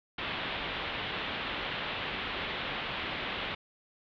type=low-pass noise; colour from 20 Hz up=white; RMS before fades=-36 dBFS; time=0.18-3.55 s; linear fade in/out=5 ms; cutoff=3600 Hz; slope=48 dB/octave; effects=none